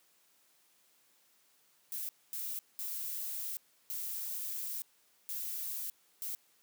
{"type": "noise bursts at uneven times", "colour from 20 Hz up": "violet", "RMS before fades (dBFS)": -39, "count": 6, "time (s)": [[1.92, 2.09], [2.33, 2.59], [2.79, 3.57], [3.9, 4.82], [5.29, 5.9], [6.22, 6.35]], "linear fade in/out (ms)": 0, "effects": ["white hiss -69 dBFS RMS until 6.62 s", "high-pass 150 Hz 12 dB/octave"]}